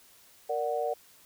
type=chord; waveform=sine; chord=Bb augmented; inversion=none; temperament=equal; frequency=466.2 / 587.3 / 740 Hz; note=Bb4 / D5 / F#5; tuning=0 / 0 / 0 cents; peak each=-32 dBFS; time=0.49-0.94 s; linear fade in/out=10 ms; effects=white hiss -58 dBFS RMS until 1.25 s